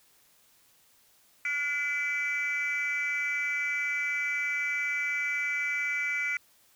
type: tone cluster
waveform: sine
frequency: 1433 / 2018 / 2316 Hz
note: F6 / B6 / D7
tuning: +44 / +37 / -25 cents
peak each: -34 / -30 / -29 dBFS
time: 1.45-6.37 s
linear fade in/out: 2 ms
effects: tanh soft clip ceiling -23 dBFS + white hiss -63 dBFS RMS until 6.75 s